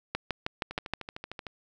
two click trains, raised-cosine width 0.3 ms, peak -13 / -22 dBFS, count 6 / 11, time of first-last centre 0.15-0.936 / 0.71-1.468 s, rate 6.36 / 13.2 Hz, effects none

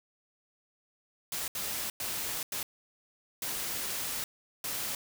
white noise bursts at uneven times, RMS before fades -35 dBFS, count 6, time 1.32-1.48 / 1.55-1.9 / 2-2.43 / 2.52-2.63 / 3.42-4.24 / 4.64-4.95 s, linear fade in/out 2 ms, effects none

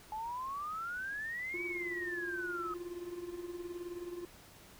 sine exponential two-way sweep, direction up then down, 848 to 2300 to 1259 Hz, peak -37 dBFS, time 0.12-2.74 s, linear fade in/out 2 ms, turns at 1.64 s
triangle tone with tremolo, 350 Hz, F4, 4 cents sharp, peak -35 dBFS, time 1.54-4.25 s, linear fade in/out 0 ms, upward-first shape triangle, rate 19 Hz, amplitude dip 75%
effects pink hiss -57 dBFS RMS until 4.79 s

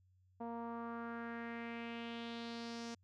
sawtooth tone with low-pass filter sweep, 233.1 Hz, A#3, in tune, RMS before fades -45 dBFS, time 0.4-2.95 s, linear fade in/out 10 ms, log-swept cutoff 830 to 6000 Hz, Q 2.9, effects added 92 Hz sine -68 dBFS peak until 3.03 s

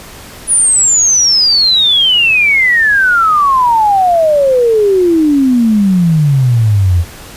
sine exponential sweep, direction down, 9956 to 82.41 Hz, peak -6 dBFS, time 0.47-7.05 s, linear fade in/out 50 ms, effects pink hiss -32 dBFS RMS until 7.36 s + resampled to 32000 Hz

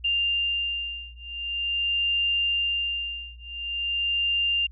sine beating tone pair, 2794 / 2794.45 Hz, F7 / F7, 0 / 0 cents, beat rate 0.45 Hz, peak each -27 / -27 dBFS, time 0.04-4.67 s, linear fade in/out 10 ms, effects added 60 Hz sine -42 dBFS peak until 4.71 s

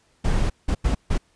brown noise bursts at uneven times, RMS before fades -20 dBFS, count 4, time 0.24-0.5 / 0.68-0.75 / 0.84-0.95 / 1.1-1.18 s, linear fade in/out 10 ms, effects pink hiss -63 dBFS RMS until 1.35 s + resampled to 22050 Hz

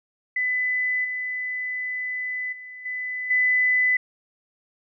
sine tone with level steps, 2003 Hz, B6, 24 cents sharp, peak -21 / -26 / -37 / -27 / -17 dBFS, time 0.36-3.97 s, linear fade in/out 5 ms, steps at 1.04 / 2.52 / 2.85 / 3.3 s, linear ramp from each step 10 ms, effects none

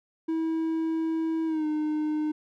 triangle tone with pitch glide, 323.4 to 305.2 Hz, E4 to D#4, -33 to -33 cents, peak -23 dBFS, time 0.28-2.32 s, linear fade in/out 10 ms, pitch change -100 cents, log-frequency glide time 1.46-1.66 s, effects none

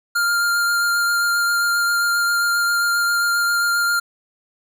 square tone with vibrato, 1400 Hz, F6, 4 cents sharp, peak -17 dBFS, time 0.15-4 s, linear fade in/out 10 ms, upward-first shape triangle, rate 7.5 Hz, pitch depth 14 cents each way, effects none

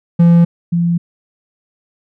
triangle / sine tone pair in turn, 170.4 / 171.12 Hz, F3 / F3, -42 / -35 cents, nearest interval unison, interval 7 cents, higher second, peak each -3 / -11 dBFS, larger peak first, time 0.19-0.45 / 0.72-0.98 s, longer neither, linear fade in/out 10 ms, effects none

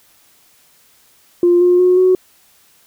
sine tone with pitch steps, 350 / 356.5 / 363.2 / 370 Hz, F4 / F4 / F#4 / F#4, +4 / +36 / -32 / 0 cents, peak -7 dBFS, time 1.43-2.15 s, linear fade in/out 2 ms, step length 180 ms, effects tanh soft clip ceiling -3 dBFS + white hiss -52 dBFS RMS until 2.86 s

